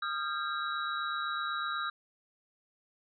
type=tone cluster; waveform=sine; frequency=1228 / 1376 / 1599 / 3878 Hz; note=D#6 / F6 / G6 / B7; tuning=-23 / -26 / +34 / -32 cents; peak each=-36 / -36 / -39 / -40 dBFS; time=0.02-1.9 s; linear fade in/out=5 ms; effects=none